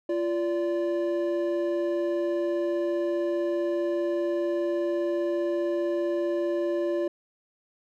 triangle tone pair together, 344.9 / 580 Hz, F4 / D5, -22 / -22 cents, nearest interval major sixth, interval 900 cents, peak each -24 / -27 dBFS, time 0.09-7.08 s, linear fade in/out 5 ms, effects none

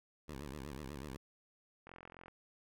10% pulse tone with vibrato, 70.3 Hz, C#2, 25 cents sharp, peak -36 dBFS, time 0.28-1.17 s, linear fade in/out 10 ms, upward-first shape sine, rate 8.1 Hz, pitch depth 170 cents each way
click train, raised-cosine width 0.5 ms, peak -37 dBFS, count 19, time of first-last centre 1.87-2.282 s, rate 43.7 Hz
effects none

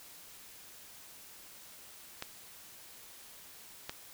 clicks, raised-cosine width 0.2 ms, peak -20 dBFS, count 2, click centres 2.224 / 3.895 s, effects white hiss -53 dBFS RMS until 4.13 s

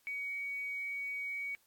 sine tone with quantisation, 2251 Hz, C#7, 26 cents sharp, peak -36 dBFS, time 0.07-1.55 s, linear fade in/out 0 ms, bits 10, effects white hiss -71 dBFS RMS until 1.66 s + AAC 64 kbps

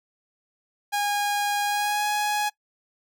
sawtooth tone with pitch glide, 819 to 835.2 Hz, G#5 to G#5, -24 to +10 cents, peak -19 dBFS, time 0.92-2.5 s, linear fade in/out 20 ms, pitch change +34 cents, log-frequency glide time 1.65-2.06 s, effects noise-tail reverb RT60 0.1 s tail -22 dB re dry

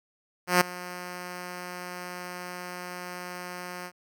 5% pulse tone with ADSR envelope, 179.1 Hz, F3, 44 cents sharp, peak -5 dBFS, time 0.47-3.92 s, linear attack 140 ms, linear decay 8 ms, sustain -20 dB, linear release 62 ms, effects none

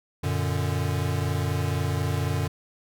square chord, Gb augmented, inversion none, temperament equal, 92.5 / 116.54 / 146.83 Hz, Gb2 / Bb2 / D3, 0 / 0 / 0 cents, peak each -28 / -31 / -29 dBFS, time 0.23-2.48 s, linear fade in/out 10 ms, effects none

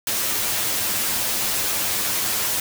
white noise with comb filter, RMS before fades -23 dBFS, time 0.07-2.6 s, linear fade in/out 2 ms, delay 9.3 ms, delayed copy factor +0.6, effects none

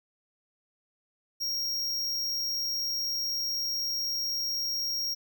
square tone, 5588 Hz, F8, in tune, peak -29 dBFS, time 1.4-5.15 s, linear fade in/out 20 ms, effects none

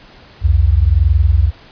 sine tone pair together, 63.9 / 85.22 Hz, C2 / F2, -40 / -42 cents, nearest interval perfect fourth, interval 498 cents, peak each -11 dBFS, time 0.41-1.52 s, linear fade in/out 50 ms, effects pink hiss -42 dBFS RMS until 1.71 s + resampled to 11025 Hz

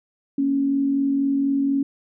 sine tone pair together, 233.1 / 277.2 Hz, A#3 / C#4, 0 / 0 cents, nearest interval minor third, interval 300 cents, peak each -29 / -18 dBFS, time 0.38-1.83 s, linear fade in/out 5 ms, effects none

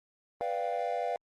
triangle chord, G dominant seventh, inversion first, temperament equal, 493.9 / 587.3 / 698.5 / 784 Hz, B4 / D5 / F5 / G5, 0 / 0 / 0 / 0 cents, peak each -34 / -35 / -31 / -36 dBFS, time 0.41-1.16 s, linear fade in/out 0 ms, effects Opus 32 kbps

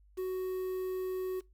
triangle tone with quantisation, 371.7 Hz, F#4, 8 cents sharp, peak -30 dBFS, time 0.17-1.41 s, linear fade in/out 20 ms, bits 9, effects noise-tail reverb RT60 0.2 s tail -21 dB re dry + added 50 Hz sine -59 dBFS peak until 1.53 s

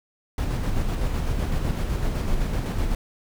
brown noise with tremolo, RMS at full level -23 dBFS, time 0.38-2.95 s, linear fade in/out 2 ms, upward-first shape square, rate 7.9 Hz, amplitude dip 30%, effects none

